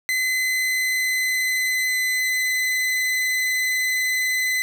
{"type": "tone with pitch glide", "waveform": "40% pulse", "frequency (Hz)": [2035, 2022], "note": ["C7", "B6"], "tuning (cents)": [-49, 40], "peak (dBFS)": -19, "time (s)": [0.09, 4.62], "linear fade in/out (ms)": 0, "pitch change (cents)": -11, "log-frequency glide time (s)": [0.34, 2.55], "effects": []}